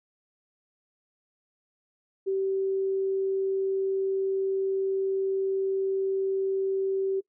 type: tone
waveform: sine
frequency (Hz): 386.1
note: G4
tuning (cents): -26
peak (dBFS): -24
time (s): 2.26-7.21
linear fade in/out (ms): 20
effects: noise-tail reverb RT60 0.1 s tail -21 dB re dry